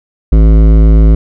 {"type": "tone with hard clipping", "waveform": "triangle", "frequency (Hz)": 53.9, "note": "A1", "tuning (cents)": -35, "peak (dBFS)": -4, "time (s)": [0.32, 1.15], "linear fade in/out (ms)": 5, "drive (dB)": 18, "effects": []}